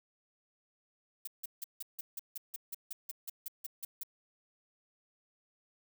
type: noise bursts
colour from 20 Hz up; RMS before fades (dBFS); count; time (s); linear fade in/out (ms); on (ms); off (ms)
violet; -40; 16; 1.25-4.034; 5; 24; 160
effects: none